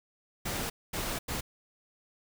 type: noise bursts at uneven times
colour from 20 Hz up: pink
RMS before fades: -34 dBFS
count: 3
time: 0.45-0.7 / 0.93-1.19 / 1.28-1.41 s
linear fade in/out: 10 ms
effects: none